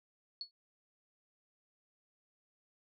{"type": "tone with exponential decay", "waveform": "sine", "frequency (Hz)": 4392, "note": "C#8", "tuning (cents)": -17, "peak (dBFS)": -35, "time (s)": [0.41, 0.51], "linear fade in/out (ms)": 1, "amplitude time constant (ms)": 20, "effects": []}